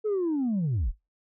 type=linear sweep; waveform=sine; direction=down; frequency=440 to 32.7 Hz; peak=-22 dBFS; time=0.04-0.92 s; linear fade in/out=20 ms; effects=noise-tail reverb RT60 0.2 s tail -20 dB re dry + tanh soft clip ceiling -22 dBFS